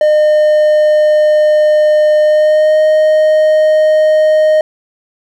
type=tone with pitch glide; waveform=triangle; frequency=608 to 619.3 Hz; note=D#5 to D#5; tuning=-40 to -8 cents; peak=-4 dBFS; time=0.01-4.61 s; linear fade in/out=2 ms; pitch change=+32 cents; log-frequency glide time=2.22-2.8 s; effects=none